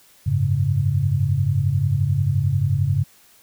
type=chord; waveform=sine; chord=F# suspended second; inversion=none; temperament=equal; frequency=92.5 / 103.83 / 138.59 Hz; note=F#2 / G#2 / C#3; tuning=0 / 0 / 0 cents; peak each=-23 / -21 / -20 dBFS; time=0.26-3.04 s; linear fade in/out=10 ms; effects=white hiss -53 dBFS RMS until 3.42 s